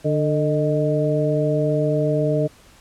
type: harmonic tone with a mistuned harmonic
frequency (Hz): 148.7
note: D3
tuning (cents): +22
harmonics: 1 / 2 / 3 / 4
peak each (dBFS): -21 / -25 / -23 / -22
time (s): 0.04-2.48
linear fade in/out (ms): 20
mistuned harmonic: 4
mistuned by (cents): +63
effects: pink hiss -50 dBFS RMS until 2.8 s + low-pass 11000 Hz 12 dB/octave